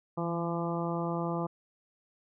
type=harmonic tone with a mistuned harmonic; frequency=170 Hz; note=F3; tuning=46 cents flat; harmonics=1 / 2 / 3 / 4 / 5 / 6 / 7; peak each=-33 / -36 / -38 / -39 / -40 / -41 / -41 dBFS; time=0.17-1.47 s; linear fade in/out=10 ms; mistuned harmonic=1; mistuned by=-30 cents; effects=none